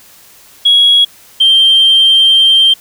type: tone pair in turn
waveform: sine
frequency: 3322 / 3155 Hz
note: G#7 / G7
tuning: 0 / +10 cents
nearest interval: minor second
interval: 90 cents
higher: first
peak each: -3 dBFS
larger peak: neither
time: 0.65-1.05 / 1.4-2.74 s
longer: second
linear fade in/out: 10 ms
effects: tanh soft clip ceiling 0 dBFS + white hiss -41 dBFS RMS until 2.8 s